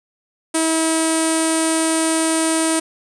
sawtooth tone with low-pass filter, 322.5 Hz, E4, 38 cents flat, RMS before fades -18 dBFS, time 0.54-2.8 s, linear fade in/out 10 ms, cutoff 9000 Hz, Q 9.8, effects none

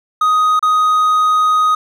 triangle tone with dropouts, 1250 Hz, D#6, 8 cents sharp, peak -8 dBFS, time 0.21-1.75 s, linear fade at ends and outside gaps 5 ms, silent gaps 0.594-0.626 s, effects none

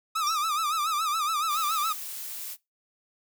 45% pulse tone with vibrato, 1245 Hz, D#6, 1 cent sharp, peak -25 dBFS, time 0.15-1.93 s, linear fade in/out 10 ms, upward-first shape sine, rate 7.1 Hz, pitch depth 110 cents each way
sine tone with exponential decay, 5588 Hz, F8, in tune, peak -25 dBFS, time 0.27-0.5 s, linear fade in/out 0 ms, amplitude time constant 50 ms
blue noise, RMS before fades -37 dBFS, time 1.48-2.57 s, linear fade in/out 50 ms
effects noise-tail reverb RT60 0.2 s tail -21 dB re dry

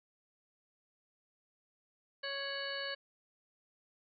harmonic tone with a mistuned harmonic, 554.4 Hz, C#5, in tune, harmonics 1 / 2 / 3 / 4 / 5 / 7 / 8, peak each -43 / -49 / -41 / -50 / -45 / -50 / -44 dBFS, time 2.23-2.95 s, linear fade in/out 10 ms, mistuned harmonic 5, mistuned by +110 cents, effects none

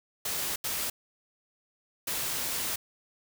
white noise bursts at uneven times, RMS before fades -32 dBFS, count 3, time 0.25-0.56 / 0.64-0.9 / 2.07-2.76 s, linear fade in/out 5 ms, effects none

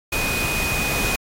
sine tone in noise, 2489 Hz, D#7, in tune, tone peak -24 dBFS, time 0.12-1.16 s, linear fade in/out 5 ms, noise pink, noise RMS -24 dBFS, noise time 0.12-1.16 s, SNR -3 dB, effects AAC 48 kbps

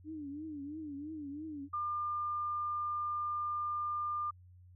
sine tone with vibrato, 297.2 Hz, D4, 21 cents sharp, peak -40 dBFS, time 0.04-1.69 s, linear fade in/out 50 ms, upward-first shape triangle, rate 3 Hz, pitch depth 140 cents each way
sine tone, 1200 Hz, D6, 37 cents sharp, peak -33 dBFS, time 1.73-4.31 s, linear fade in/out 10 ms
effects added 90 Hz sine -55 dBFS peak until 4.75 s

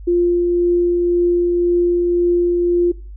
sine tone with tremolo, 349.2 Hz, F4, in tune, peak -11 dBFS, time 0.07-2.92 s, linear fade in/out 10 ms, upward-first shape triangle, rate 1.9 Hz, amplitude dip 25%, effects noise-tail reverb RT60 0.4 s tail -21 dB re dry + added 50 Hz sine -31 dBFS peak until 3.16 s

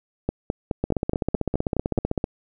two click trains, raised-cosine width 2 ms, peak -9 / -9 dBFS, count 9 / 23, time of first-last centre 0.29-1.978 / 0.84-2.241 s, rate 4.74 / 15.7 Hz, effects none

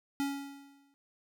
square tone with exponential decay, 279.2 Hz, C#4, 13 cents sharp, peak -29 dBFS, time 0.2-0.94 s, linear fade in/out 0 ms, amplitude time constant 160 ms, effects none

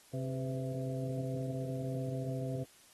harmonic tone with a mistuned harmonic, 132.5 Hz, C3, 22 cents sharp, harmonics 1 / 2 / 3 / 4 / 5, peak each -36 / -41 / -46 / -43 / -45 dBFS, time 0.13-2.64 s, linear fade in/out 10 ms, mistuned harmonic 4, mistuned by -77 cents, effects white hiss -61 dBFS RMS until 2.93 s + AAC 32 kbps

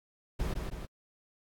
brown noise with echo, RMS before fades -32 dBFS, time 0.39-0.54 s, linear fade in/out 10 ms, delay 160 ms, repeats 2, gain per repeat -4 dB, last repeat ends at 0.86 s, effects AAC 64 kbps

